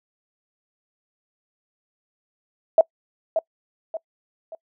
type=tone with echo; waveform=sine; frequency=648 Hz; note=E5; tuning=30 cents flat; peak=-9 dBFS; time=2.78-2.81 s; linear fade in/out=2 ms; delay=580 ms; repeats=3; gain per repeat=-8 dB; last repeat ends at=4.55 s; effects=noise-tail reverb RT60 0.1 s tail -25 dB re dry